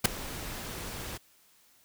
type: noise with ADSR envelope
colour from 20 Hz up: pink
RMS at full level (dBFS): -17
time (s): 0.04-1.18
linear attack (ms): 15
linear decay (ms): 5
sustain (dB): -22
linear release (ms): 14
effects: white hiss -63 dBFS RMS until 1.84 s